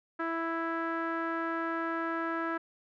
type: tone with low-pass filter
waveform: sawtooth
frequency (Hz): 330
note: E4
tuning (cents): +2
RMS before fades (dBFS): -33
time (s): 0.19-2.58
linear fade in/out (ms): 10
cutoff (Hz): 1500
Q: 5.3
effects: none